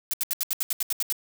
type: noise bursts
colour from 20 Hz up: blue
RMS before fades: -26 dBFS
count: 11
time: 0.11-1.125 s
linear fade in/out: 0 ms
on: 25 ms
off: 74 ms
effects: none